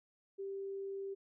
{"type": "tone", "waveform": "sine", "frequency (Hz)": 392, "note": "G4", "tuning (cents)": 0, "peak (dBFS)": -39, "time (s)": [0.38, 1.15], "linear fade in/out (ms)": 20, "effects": []}